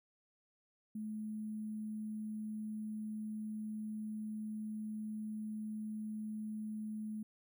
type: tone with sample-and-hold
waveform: sine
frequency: 214.6 Hz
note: A3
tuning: 43 cents flat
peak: -39 dBFS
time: 0.95-7.23 s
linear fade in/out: 5 ms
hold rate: 11025 Hz
effects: none